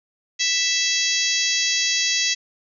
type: harmonic tone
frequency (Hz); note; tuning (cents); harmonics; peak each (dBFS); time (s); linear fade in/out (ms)
659.3; E5; 0; 3 / 4 / 5 / 6 / 7 / 8 / 9 / 10; -27 / -27 / -27 / -27 / -27 / -27 / -27 / -27; 0.39-2.35; 20
effects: none